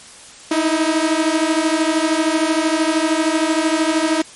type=beating tone pair; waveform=sawtooth; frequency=311.5 / 324.5 Hz; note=D#4 / E4; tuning=+2 / -27 cents; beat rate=13 Hz; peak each=-14 dBFS; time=0.51-4.22 s; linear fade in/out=5 ms; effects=white hiss -40 dBFS RMS until 4.35 s + MP3 48 kbps